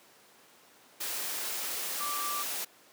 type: tone in noise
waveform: sine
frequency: 1172 Hz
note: D6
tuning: 4 cents flat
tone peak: -34 dBFS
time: 2-2.43 s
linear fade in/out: 10 ms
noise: white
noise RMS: -35 dBFS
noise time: 1-2.65 s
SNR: -2 dB
effects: pink hiss -58 dBFS RMS until 2.92 s + high-pass 300 Hz 12 dB/octave